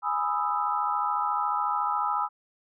sine chord, E major seventh, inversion first, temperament equal, 830.6 / 987.8 / 1244.5 / 1318.5 Hz, G#5 / B5 / D#6 / E6, 0 / 0 / 0 / 0 cents, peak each -30 dBFS, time 0.02-2.29 s, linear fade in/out 50 ms, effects none

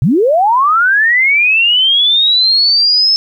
sine linear sweep, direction up, 106 to 5274 Hz, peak -7 dBFS, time 0.02-3.16 s, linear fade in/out 0 ms, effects 8-bit

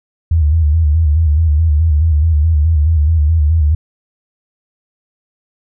sine tone with vibrato, 78 Hz, D#2, 5 cents sharp, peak -8 dBFS, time 0.31-3.75 s, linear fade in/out 5 ms, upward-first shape square, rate 4.7 Hz, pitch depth 84 cents each way, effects none

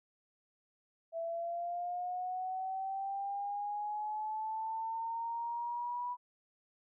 sine linear sweep, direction up, 659.3 to 983 Hz, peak -35 dBFS, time 1.12-6.17 s, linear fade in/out 50 ms, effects none

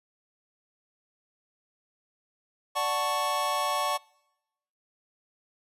square chord, D major seventh, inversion none, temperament equal, 587.3 / 740 / 880 / 1108.7 Hz, D5 / F#5 / A5 / C#6, 0 / 0 / 0 / 0 cents, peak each -34 / -34 / -34 / -29 dBFS, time 2.75-3.98 s, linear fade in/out 20 ms, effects noise-tail reverb RT60 0.9 s tail -25 dB re dry + resampled to 32000 Hz

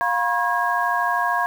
sine tone cluster, 705 / 966 / 1079 / 1641 Hz, F5 / B5 / C#6 / G#6, +16 / -39 / -47 / -21 cents, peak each -24 dBFS, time 0.01-1.46 s, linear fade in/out 0 ms, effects 7-bit

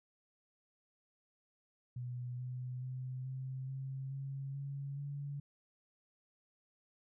sine tone with pitch steps, 123.47 / 125.99 / 128.56 / 131.19 / 133.87 / 136.6 / 139.39 / 142.24 Hz, B2 / B2 / C3 / C3 / C3 / C#3 / C#3 / C#3, 0 / +35 / -30 / +5 / +40 / -25 / +10 / +45 cents, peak -39 dBFS, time 1.96-5.4 s, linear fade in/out 5 ms, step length 430 ms, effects none

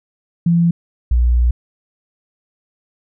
sine tone pair in turn, 170 / 60.1 Hz, F3 / B1, -46 / -46 cents, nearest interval octave + tritone, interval 1800 cents, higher first, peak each -10 dBFS, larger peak neither, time 0.46-0.71 / 1.11-1.51 s, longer second, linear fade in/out 5 ms, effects none

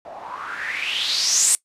blue noise with low-pass filter sweep, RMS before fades -23 dBFS, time 0.05-1.55 s, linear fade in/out 0 ms, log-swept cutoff 630 to 8700 Hz, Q 6.1, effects noise-tail reverb RT60 0.1 s tail -21 dB re dry + resampled to 32000 Hz

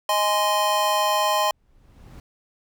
square chord, Ab major, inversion second, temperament just, 623 / 830.6 / 1038.3 Hz, Eb5 / Ab5 / C6, +2 / 0 / -14 cents, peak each -25 / -25 / -23 dBFS, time 0.09-1.51 s, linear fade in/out 2 ms
brown noise with exponential growth, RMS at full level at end -38 dBFS, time 1.28-2.2 s, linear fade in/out 1 ms, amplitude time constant 200 ms
effects none

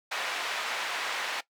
white band-pass noise, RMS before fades -33 dBFS, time 0.11-1.41 s, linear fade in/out 10 ms, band 690 to 2600 Hz, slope 12 dB/octave, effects noise-tail reverb RT60 0.1 s tail -18 dB re dry

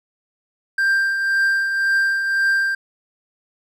triangle tone with tremolo, 1583 Hz, G6, 17 cents sharp, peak -12 dBFS, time 0.78-2.75 s, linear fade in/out 5 ms, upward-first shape triangle, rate 1.9 Hz, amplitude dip 50%, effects none

